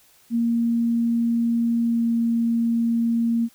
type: tone with pitch glide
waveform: sine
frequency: 233.1 to 231.8 Hz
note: A#3 to A#3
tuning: 0 to -10 cents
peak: -18 dBFS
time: 0.3-3.49 s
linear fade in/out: 50 ms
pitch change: -10 cents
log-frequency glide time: 1.85-2.03 s
effects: white hiss -56 dBFS RMS until 3.54 s